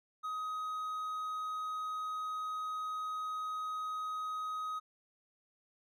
triangle tone, 1259 Hz, D#6, 20 cents sharp, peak -34 dBFS, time 0.23-4.8 s, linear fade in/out 20 ms, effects none

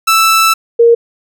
sawtooth / sine tone pair in turn, 1321 / 467 Hz, E6 / A#4, +3 / +3 cents, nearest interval octave + tritone, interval 1800 cents, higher first, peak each -3 dBFS, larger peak neither, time 0.07-0.54 / 0.79-0.95 s, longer first, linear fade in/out 10 ms, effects none

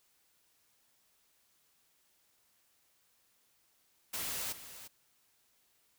white noise with echo, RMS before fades -38 dBFS, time 4.13-4.53 s, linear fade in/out 10 ms, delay 350 ms, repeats 1, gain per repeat -12 dB, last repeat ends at 4.88 s, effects white hiss -72 dBFS RMS until 5.98 s

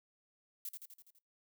violet noise with echo, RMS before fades -42 dBFS, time 0.65-0.69 s, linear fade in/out 2 ms, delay 83 ms, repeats 6, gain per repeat -4 dB, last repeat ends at 1.188 s, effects noise-tail reverb RT60 0.2 s tail -23 dB re dry

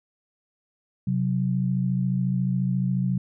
sine tone pair together, 130.81 / 185 Hz, C3 / F#3, 0 / 0 cents, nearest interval tritone, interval 600 cents, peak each -24 dBFS, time 1.07-3.18 s, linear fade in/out 5 ms, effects none

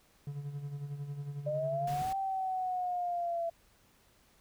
triangle tone with tremolo, 143.1 Hz, D3, 45 cents flat, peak -33 dBFS, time 0.27-2.02 s, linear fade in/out 2 ms, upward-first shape sine, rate 11 Hz, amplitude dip 60%
sine linear two-way sweep, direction up then down, 593 to 780 to 670 Hz, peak -31 dBFS, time 1.46-3.5 s, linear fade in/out 10 ms, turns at 2.16 s
pink noise, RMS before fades -46 dBFS, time 1.87-2.13 s, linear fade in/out 5 ms
effects pink hiss -66 dBFS RMS until 4.4 s

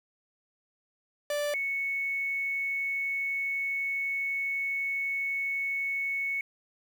45% pulse / sine tone pair in turn, 586 / 2212 Hz, D5 / C#7, -4 / -4 cents, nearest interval octave + major seventh, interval 2300 cents, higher second, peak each -28 dBFS, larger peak neither, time 1.3-1.54 / 1.54-6.41 s, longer second, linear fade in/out 2 ms, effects 9-bit

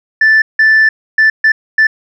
sine tone bursts at uneven times, 1760 Hz, A6, in tune, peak -3 dBFS, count 5, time 0.21-0.42 / 0.59-0.89 / 1.18-1.3 / 1.44-1.52 / 1.78-1.87 s, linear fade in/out 5 ms, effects tanh soft clip ceiling -3 dBFS

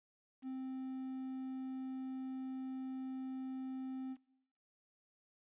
triangle tone with quantisation, 261.6 Hz, C4, in tune, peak -38 dBFS, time 0.42-4.17 s, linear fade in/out 50 ms, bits 11, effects noise-tail reverb RT60 0.7 s tail -20 dB re dry + resampled to 8000 Hz

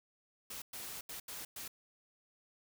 white noise bursts at uneven times, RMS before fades -45 dBFS, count 5, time 0.5-0.62 / 0.73-1.01 / 1.09-1.2 / 1.28-1.45 / 1.56-1.68 s, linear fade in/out 5 ms, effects none

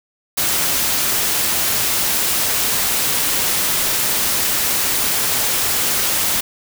white noise, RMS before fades -18 dBFS, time 0.37-6.41 s, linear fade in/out 10 ms, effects none

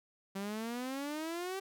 sawtooth exponential sweep, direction up, 192.2 to 392 Hz, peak -33 dBFS, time 0.35-1.6 s, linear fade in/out 10 ms, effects none

